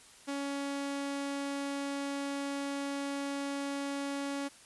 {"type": "tone", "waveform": "sawtooth", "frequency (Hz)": 280, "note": "C#4", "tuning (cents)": 18, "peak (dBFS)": -30, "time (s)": [0.27, 4.49], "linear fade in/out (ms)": 20, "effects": ["white hiss -56 dBFS RMS until 4.65 s", "resampled to 24000 Hz"]}